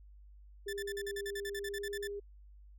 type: tone with pitch glide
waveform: sine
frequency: 401.8 to 405.3 Hz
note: G4 to G#4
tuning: +43 to -42 cents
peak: -38 dBFS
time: 0.66-2.2 s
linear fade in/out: 10 ms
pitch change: +15 cents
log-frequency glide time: 1.68-1.84 s
type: tone bursts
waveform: sawtooth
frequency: 1760 Hz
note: A6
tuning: in tune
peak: -36 dBFS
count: 15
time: 0.68-2.074 s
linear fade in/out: 5 ms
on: 50 ms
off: 46 ms
effects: added 50 Hz sine -53 dBFS peak until 2.78 s